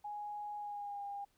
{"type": "tone with pitch glide", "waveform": "sine", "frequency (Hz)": [830.6, 806], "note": ["G#5", "G5"], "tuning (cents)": [0, 48], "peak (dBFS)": -40, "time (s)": [0.04, 1.25], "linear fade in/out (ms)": 10, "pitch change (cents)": -52, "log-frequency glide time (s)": [0.57, 1.04], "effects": ["pink hiss -75 dBFS RMS until 1.37 s"]}